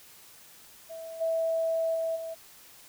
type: tone with level steps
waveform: sine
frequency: 654 Hz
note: E5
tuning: 14 cents flat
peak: -38 / -25 / -27 / -34 dBFS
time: 0.89-2.35 s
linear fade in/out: 20 ms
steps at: 1.2 / 1.94 / 2.15 s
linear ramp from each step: 20 ms
effects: white hiss -53 dBFS RMS until 2.88 s